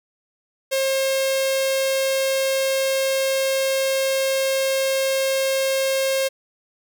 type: tone with notch filter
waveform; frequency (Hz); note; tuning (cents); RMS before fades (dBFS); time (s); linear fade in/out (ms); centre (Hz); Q
sawtooth; 536; C5; +42; -21; 0.71-6.29; 20; 1200; 0.99
effects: none